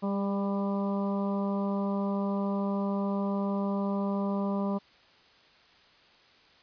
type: harmonic tone with a mistuned harmonic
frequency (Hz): 198.5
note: G3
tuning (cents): +22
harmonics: 1 / 2 / 3 / 4 / 5 / 6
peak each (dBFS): -28 / -37 / -36 / -43 / -39 / -44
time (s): 0.02-4.79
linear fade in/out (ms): 20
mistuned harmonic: 2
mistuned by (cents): +18
effects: white hiss -59 dBFS RMS until 6.62 s + resampled to 11025 Hz